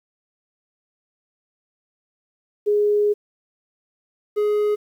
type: tone pair in turn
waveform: sine / triangle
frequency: 415.3 / 418.4 Hz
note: G#4 / G#4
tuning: 0 / +13 cents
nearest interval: unison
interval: 13 cents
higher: second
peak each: -15 / -15 dBFS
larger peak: neither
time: 2.66-3.14 / 4.36-4.76 s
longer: first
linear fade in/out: 20 ms
effects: 9-bit